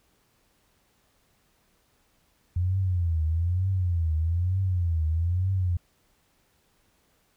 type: tone with vibrato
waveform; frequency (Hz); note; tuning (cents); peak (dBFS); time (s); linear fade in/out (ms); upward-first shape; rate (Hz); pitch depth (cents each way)
sine; 86.7; F2; -12; -22; 2.56-5.77; 5; triangle; 1.1; 190
effects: pink hiss -67 dBFS RMS until 7.36 s